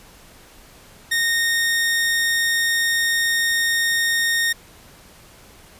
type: tone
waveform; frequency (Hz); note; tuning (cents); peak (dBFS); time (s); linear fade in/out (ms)
sawtooth; 1847; A#6; -16; -14; 1.11-4.53; 10
effects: pink hiss -47 dBFS RMS until 5.79 s + resampled to 32000 Hz